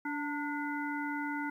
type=harmonic tone with a mistuned harmonic; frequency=289.8 Hz; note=D4; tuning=23 cents flat; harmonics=1 / 3 / 5 / 7; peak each=-36 / -39 / -39 / -43 dBFS; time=0.05-1.5 s; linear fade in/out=5 ms; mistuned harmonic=3; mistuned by=+55 cents; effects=11-bit